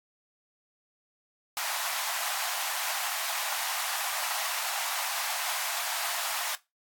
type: high-pass noise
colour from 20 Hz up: pink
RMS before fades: -32 dBFS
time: 1.57-6.55 s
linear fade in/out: 0 ms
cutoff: 690 Hz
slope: 48 dB/octave
effects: noise-tail reverb RT60 0.2 s tail -17 dB re dry + AAC 64 kbps